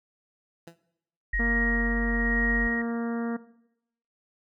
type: tone with exponential decay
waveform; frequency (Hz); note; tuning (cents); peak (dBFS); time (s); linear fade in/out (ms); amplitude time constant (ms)
15% pulse; 167.9; E3; +32; -33; 0.67-0.79; 5; 24
type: tone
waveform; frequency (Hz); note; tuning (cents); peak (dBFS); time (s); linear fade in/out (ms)
sine; 46.25; F#1; 0; -26; 1.33-2.68; 10
type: tone with tremolo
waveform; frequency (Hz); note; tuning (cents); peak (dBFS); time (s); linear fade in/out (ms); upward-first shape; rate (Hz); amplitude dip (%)
sine; 1882; A#6; +16; -25; 1.33-2.82; 5; sine; 1.1; 50
type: harmonic tone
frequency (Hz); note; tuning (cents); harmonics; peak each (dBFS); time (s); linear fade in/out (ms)
233.1; A#3; 0; 1 / 2 / 3 / 4 / 5 / 6 / 7 / 8; -28 / -35 / -40 / -45 / -45 / -45 / -48 / -46; 1.39-3.37; 10
effects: noise-tail reverb RT60 0.8 s tail -17 dB re dry